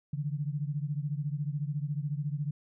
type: beating tone pair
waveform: sine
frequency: 142.4 / 156.4 Hz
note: C#3 / D#3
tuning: +47 / +9 cents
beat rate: 14 Hz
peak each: -32 / -35 dBFS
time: 0.13-2.51 s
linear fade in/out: 5 ms
effects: none